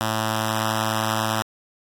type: tone with notch filter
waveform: 5% pulse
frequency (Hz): 110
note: A2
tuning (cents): 0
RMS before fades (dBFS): -24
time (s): 0.01-1.42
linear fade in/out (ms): 0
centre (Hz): 410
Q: 1.5
effects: AAC 48 kbps